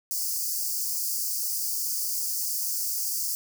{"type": "high-pass noise", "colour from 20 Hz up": "white", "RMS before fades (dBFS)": -29, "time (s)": [0.11, 3.35], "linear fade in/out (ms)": 0, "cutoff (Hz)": 4600, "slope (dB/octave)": 96, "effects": []}